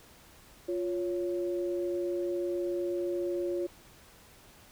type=tone pair together; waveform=sine; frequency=351.1 / 557.3 Hz; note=F4 / C#5; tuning=+9 / +9 cents; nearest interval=minor sixth; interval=800 cents; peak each=-30 / -36 dBFS; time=0.68-3.67 s; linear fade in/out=10 ms; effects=pink hiss -56 dBFS RMS until 4.71 s